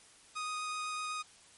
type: tone with vibrato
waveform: sawtooth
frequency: 1244 Hz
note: D#6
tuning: 1 cent flat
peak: -32 dBFS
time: 0.35-1.23 s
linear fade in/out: 20 ms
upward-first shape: triangle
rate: 7.9 Hz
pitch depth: 9 cents each way
effects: white hiss -59 dBFS RMS until 1.57 s + MP3 48 kbps